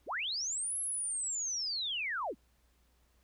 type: linear two-way sweep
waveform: sine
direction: up then down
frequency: 164.81 to 11140 to 164.81 Hz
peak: -33 dBFS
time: 0.06-2.35 s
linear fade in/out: 50 ms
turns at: 0.79 s
effects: added 60 Hz sine -68 dBFS peak until 3.23 s + pink hiss -73 dBFS RMS until 3.23 s